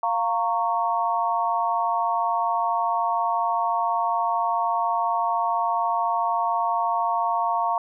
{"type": "chord", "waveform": "sine", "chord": "Bb minor", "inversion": "second", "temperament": "equal with one note detuned", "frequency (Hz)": [698.5, 922.7, 1108.7], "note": ["F5", "Bb5", "Db6"], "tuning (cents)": [0, -18, 0], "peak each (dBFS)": [-25, -24, -26], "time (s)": [0.03, 7.78], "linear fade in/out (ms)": 2, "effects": []}